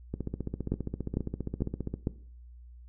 two click trains, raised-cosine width 3 ms, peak -20 / -15 dBFS, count 28 / 4, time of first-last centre 0.14-1.94 / 0.72-2.071 s, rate 15 / 2.22 Hz, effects noise-tail reverb RT60 0.5 s tail -18 dB re dry + added 60 Hz sine -47 dBFS peak until 2.88 s

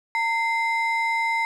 triangle ring-modulated tone, 1500 Hz, F#6, 23 cents sharp, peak -16 dBFS, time 0.15-1.45 s, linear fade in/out 0 ms, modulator 585 Hz, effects none

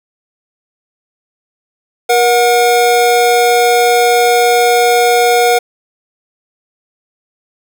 square tone pair together, 476.1 / 728.7 Hz, A#4 / F#5, +37 / -27 cents, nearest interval perfect fifth, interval 736 cents, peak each -11 dBFS, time 2.09-5.59 s, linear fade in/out 10 ms, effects 7-bit

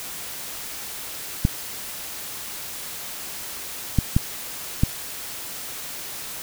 clicks, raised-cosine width 5 ms, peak -4 dBFS, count 4, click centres 1.451 / 3.987 / 4.165 / 4.835 s, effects white hiss -34 dBFS RMS until 6.42 s

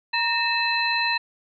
sine tone cluster, 944 / 1829 / 2622 / 4059 Hz, A#5 / A#6 / E7 / B7, +22 / -33 / -10 / +47 cents, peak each -26 dBFS, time 0.13-1.18 s, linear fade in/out 10 ms, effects none

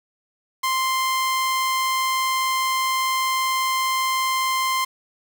sawtooth tone, 1046.5 Hz, C6, in tune, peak -16 dBFS, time 0.63-4.85 s, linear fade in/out 10 ms, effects 7-bit

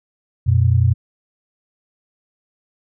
sine tone pair together, 90.9 / 121.34 Hz, F#2 / B2, -30 / -30 cents, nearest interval perfect fourth, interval 500 cents, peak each -14 dBFS, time 0.46-0.94 s, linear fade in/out 20 ms, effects none

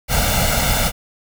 pink noise with comb filter, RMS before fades -17 dBFS, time 0.08-0.92 s, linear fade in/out 50 ms, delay 1.4 ms, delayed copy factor +0.8, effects none

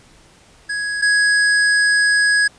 square tone pair in turn, 1665 / 1665 Hz, G#6 / G#6, +4 / +4 cents, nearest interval unison, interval 0 cents, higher neither, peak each -21 / -13 dBFS, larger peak second, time 0.69-1.02 / 1.02-2.48 s, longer second, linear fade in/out 10 ms, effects pink hiss -49 dBFS RMS until 2.58 s + resampled to 22050 Hz

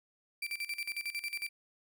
35% pulse tone with tremolo, 2346 Hz, D7, 2 cents flat, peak -32 dBFS, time 0.42-1.49 s, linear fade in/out 5 ms, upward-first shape square, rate 11 Hz, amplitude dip 80%, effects none

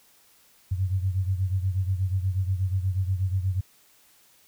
sine beating tone pair, 92.5 / 100.8 Hz, F#2 / G2, 0 / +49 cents, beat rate 8.3 Hz, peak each -24 / -29 dBFS, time 0.71-3.61 s, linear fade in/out 10 ms, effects white hiss -59 dBFS RMS until 4.47 s

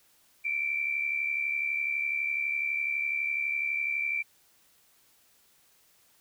sine tone pair together, 2277 / 2349 Hz, C#7 / D7, +46 / 0 cents, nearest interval minor second, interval 54 cents, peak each -35 / -28 dBFS, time 0.44-4.23 s, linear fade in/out 20 ms, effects white hiss -64 dBFS RMS until 6.2 s

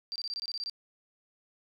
sine tone bursts, 4699 Hz, D8, in tune, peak -33 dBFS, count 10, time 0.12-0.697 s, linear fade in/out 0 ms, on 37 ms, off 23 ms, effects none

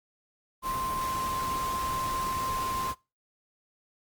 sine tone in noise, 1046.5 Hz, C6, in tune, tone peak -29 dBFS, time 0.62-2.95 s, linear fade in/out 50 ms, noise pink, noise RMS -37 dBFS, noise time 0.62-2.95 s, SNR +5 dB, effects noise-tail reverb RT60 0.3 s tail -25 dB re dry + Opus 32 kbps

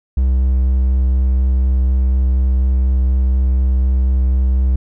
triangle tone with vibrato, 64.4 Hz, C2, 27 cents flat, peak -9 dBFS, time 0.17-4.76 s, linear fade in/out 5 ms, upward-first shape square, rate 4.1 Hz, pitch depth 8 cents each way, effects none

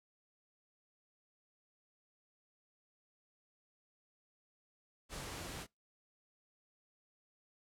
pink noise, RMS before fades -45 dBFS, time 5.09-5.67 s, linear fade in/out 50 ms, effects noise-tail reverb RT60 0.2 s tail -25 dB re dry + low-pass 11000 Hz 12 dB/octave

